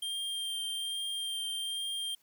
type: tone with vibrato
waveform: square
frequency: 3181 Hz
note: G7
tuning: 25 cents sharp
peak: -34 dBFS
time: 0.02-2.15 s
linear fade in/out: 5 ms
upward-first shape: sine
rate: 1.2 Hz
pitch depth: 11 cents each way
effects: white hiss -69 dBFS RMS until 2.22 s